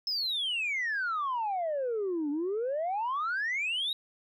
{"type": "exponential two-way sweep", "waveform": "sine", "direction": "down then up", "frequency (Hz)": [5274, 282.5, 3873], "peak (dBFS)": -27, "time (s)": [0.07, 3.93], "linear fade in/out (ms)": 2, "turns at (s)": 2.3, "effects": ["tanh soft clip ceiling -26 dBFS"]}